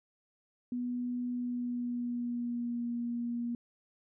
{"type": "tone with pitch glide", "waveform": "sine", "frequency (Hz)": [245.4, 237.7], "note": ["B3", "A#3"], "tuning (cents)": [-11, 34], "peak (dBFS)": -32, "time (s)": [0.72, 3.55], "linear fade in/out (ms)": 2, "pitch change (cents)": -55, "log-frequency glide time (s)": [1.33, 2.86], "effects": []}